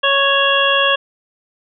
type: harmonic tone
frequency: 554.4 Hz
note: C#5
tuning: in tune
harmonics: 1 / 2 / 3 / 5 / 6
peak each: -18 / -18 / -18 / -18 / -18 dBFS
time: 0.03-0.96 s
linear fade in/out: 10 ms
effects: none